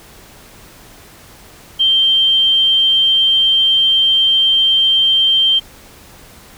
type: tone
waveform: sine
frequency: 3146 Hz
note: G7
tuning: 6 cents sharp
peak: -9 dBFS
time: 1.79-5.6 s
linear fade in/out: 20 ms
effects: pink hiss -41 dBFS RMS until 6.57 s